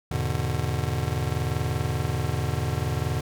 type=chord; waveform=square; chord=E dominant seventh; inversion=none; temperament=just; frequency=82.41 / 103.01 / 123.61 / 148.33 Hz; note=E2 / G#2 / B2 / D3; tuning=0 / -14 / +2 / +18 cents; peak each=-31 / -32 / -30 / -31 dBFS; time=0.11-3.21 s; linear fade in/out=5 ms; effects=none